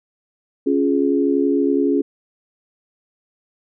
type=chord; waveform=sine; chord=Db major; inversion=none; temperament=equal with one note detuned; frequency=277.2 / 349.2 / 418.4 Hz; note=Db4 / F4 / Ab4; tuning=0 / 0 / +13 cents; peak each=-17 / -21 / -20 dBFS; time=0.66-2.02 s; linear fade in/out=10 ms; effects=none